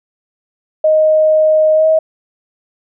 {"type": "tone with pitch glide", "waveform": "sine", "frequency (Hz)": [623, 634.6], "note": ["D#5", "D#5"], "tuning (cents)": [2, 34], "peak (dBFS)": -7, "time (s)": [0.84, 1.99], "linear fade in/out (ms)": 5, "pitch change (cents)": 32, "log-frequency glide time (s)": [1.74, 1.87], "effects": []}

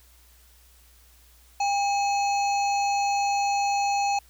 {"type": "harmonic tone with a mistuned harmonic", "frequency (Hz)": 852, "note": "G#5", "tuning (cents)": 44, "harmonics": [1, 3, 5, 7, 8], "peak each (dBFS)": [-22, -32, -36, -39, -40], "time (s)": [1.6, 4.19], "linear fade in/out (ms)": 5, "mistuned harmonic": 1, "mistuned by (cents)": -98, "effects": ["added 60 Hz sine -55 dBFS peak until 4.29 s", "white hiss -58 dBFS RMS until 4.29 s"]}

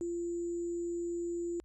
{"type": "tone with sample-and-hold", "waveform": "sine", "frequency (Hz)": 344.2, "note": "F4", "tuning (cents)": -25, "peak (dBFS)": -33, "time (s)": [0.01, 1.6], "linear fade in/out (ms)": 0, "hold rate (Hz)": 7350, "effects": ["added 60 Hz sine -58 dBFS peak until 1.64 s", "resampled to 24000 Hz"]}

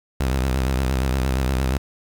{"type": "tone with vibrato", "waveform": "sawtooth", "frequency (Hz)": 65.3, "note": "C2", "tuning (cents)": -3, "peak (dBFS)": -15, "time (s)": [0.2, 1.78], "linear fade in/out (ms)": 5, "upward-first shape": "triangle", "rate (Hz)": 8.6, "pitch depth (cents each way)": 110, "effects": ["7-bit"]}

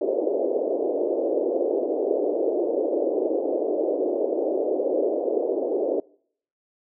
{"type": "band-pass noise", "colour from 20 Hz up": "white", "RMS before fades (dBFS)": -24, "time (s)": [0.01, 6], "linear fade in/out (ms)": 5, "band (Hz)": [310, 590], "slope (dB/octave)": 48, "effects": ["noise-tail reverb RT60 0.6 s tail -24 dB re dry"]}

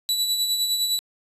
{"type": "tone with tremolo", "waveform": "sawtooth", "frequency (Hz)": 3945, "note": "B7", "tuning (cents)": -3, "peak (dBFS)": -16, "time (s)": [0.09, 0.99], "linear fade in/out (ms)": 0, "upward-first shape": "sine", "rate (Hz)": 9.8, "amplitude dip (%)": 45, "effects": ["resampled to 32000 Hz"]}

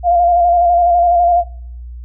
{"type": "tone with vibrato", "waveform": "sine", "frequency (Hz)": 697, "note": "F5", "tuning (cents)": -4, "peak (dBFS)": -8, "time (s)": [0.03, 1.44], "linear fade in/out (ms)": 50, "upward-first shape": "square", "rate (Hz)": 12, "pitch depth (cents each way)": 29, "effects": ["noise-tail reverb RT60 0.7 s tail -26 dB re dry", "added 60 Hz sine -27 dBFS peak until 2.04 s"]}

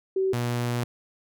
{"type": "tone pair in turn", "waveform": ["sine", "sawtooth"], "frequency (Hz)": [381.7, 120.57], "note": ["G4", "B2"], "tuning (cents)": [-46, -41], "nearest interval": "octave + minor sixth", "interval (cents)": 1995, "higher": "first", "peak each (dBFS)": -21, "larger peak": "neither", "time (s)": [[0.16, 0.33], [0.33, 0.84]], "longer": "second", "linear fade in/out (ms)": 5, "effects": []}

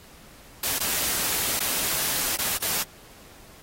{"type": "noise with dropouts", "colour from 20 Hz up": "white", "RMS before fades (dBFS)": -26, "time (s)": [0.63, 2.83], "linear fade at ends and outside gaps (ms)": 5, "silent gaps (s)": [[0.786, 0.802], [1.595, 1.603], [2.364, 2.386], [2.575, 2.621]], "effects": ["pink hiss -50 dBFS RMS until 3.62 s", "AAC 48 kbps"]}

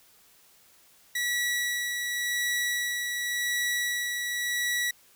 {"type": "tone with tremolo", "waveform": "sawtooth", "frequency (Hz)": 1939, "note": "B6", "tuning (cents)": -32, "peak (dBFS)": -22, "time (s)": [1.15, 4.91], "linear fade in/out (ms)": 5, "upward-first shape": "sine", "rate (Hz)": 0.9, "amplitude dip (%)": 35, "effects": ["white hiss -59 dBFS RMS until 5.15 s"]}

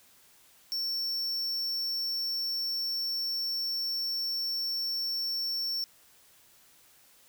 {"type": "tone", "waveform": "square", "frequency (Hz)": 5440, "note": "F8", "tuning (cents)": -46, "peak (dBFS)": -30, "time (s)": [0.72, 5.84], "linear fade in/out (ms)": 0, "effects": ["white hiss -60 dBFS RMS until 7.28 s"]}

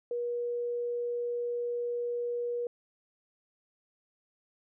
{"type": "tone", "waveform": "sine", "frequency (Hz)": 480, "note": "B4", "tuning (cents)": -49, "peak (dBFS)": -30, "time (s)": [0.11, 2.67], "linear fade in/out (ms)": 2, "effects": []}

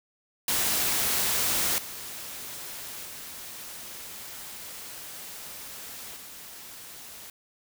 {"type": "noise with level steps", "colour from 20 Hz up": "white", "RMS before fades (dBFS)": [-26, -39, -41, -44], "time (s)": [0.48, 7.3], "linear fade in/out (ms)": 2, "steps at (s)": [1.78, 3.05, 6.16], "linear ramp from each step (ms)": 2, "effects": []}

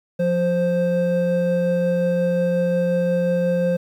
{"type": "tone pair together", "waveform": "triangle", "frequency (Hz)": [176.3, 523.3], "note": ["F3", "C5"], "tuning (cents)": [17, 0], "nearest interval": "octave + perfect fifth", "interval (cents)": 1883, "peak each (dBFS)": [-19, -17], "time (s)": [0.19, 3.77], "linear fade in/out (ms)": 10, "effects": ["9-bit"]}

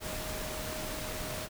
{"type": "tone in noise", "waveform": "sine", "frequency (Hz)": 622.3, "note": "D#5", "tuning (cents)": 0, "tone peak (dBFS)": -43, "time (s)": [0, 1.49], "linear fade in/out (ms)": 50, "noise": "pink", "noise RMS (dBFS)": -38, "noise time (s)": [0, 1.49], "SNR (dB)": -8, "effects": []}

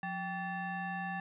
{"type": "tone with frequency modulation", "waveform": "sine", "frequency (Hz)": 784, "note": "G5", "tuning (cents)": 0, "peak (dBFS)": -35, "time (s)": [0.03, 1.2], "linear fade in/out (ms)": 2, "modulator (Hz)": 963, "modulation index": 1.3, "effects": []}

